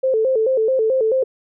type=tone with vibrato; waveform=sine; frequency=480.7 Hz; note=B4; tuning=47 cents flat; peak=-14 dBFS; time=0.03-1.24 s; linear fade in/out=10 ms; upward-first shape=square; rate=4.6 Hz; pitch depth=150 cents each way; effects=none